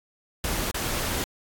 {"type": "noise with dropouts", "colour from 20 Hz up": "pink", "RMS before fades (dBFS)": -28, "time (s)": [0.44, 1.24], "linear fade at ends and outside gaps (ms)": 1, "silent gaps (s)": [0.712, 0.744], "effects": ["AAC 64 kbps"]}